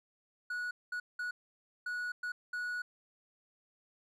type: tone bursts at uneven times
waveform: triangle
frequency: 1464 Hz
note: F#6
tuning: 19 cents flat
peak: -33 dBFS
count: 6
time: 0.5-0.71 / 0.92-1 / 1.19-1.31 / 1.86-2.12 / 2.23-2.32 / 2.53-2.82 s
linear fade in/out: 5 ms
effects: resampled to 32000 Hz